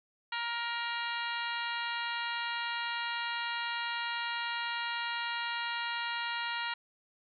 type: harmonic tone with a mistuned harmonic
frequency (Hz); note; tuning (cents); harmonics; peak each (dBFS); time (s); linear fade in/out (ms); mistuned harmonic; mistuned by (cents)
470; A#4; +14; 2 / 3 / 4 / 5 / 6 / 7 / 8 / 9; -38 / -39 / -39 / -44 / -41 / -45 / -46 / -47; 0.32-6.74; 5; 8; +66
effects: none